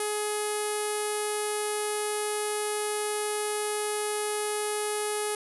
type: tone with low-pass filter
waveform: sawtooth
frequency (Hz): 420.4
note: G#4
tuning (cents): +21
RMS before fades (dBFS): -30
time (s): 0-5.35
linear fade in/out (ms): 2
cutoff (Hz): 10000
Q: 6.7
effects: none